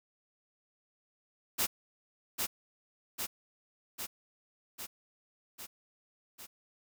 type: noise with echo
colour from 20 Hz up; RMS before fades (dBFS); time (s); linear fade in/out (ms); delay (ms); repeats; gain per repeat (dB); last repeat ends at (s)
white; -30; 1.58-1.67; 20; 800; 6; -3; 6.47
effects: none